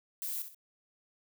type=noise with echo; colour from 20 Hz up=violet; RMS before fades=-37 dBFS; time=0.22-0.42 s; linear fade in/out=0 ms; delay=63 ms; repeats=2; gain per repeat=-9 dB; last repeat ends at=0.546 s; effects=none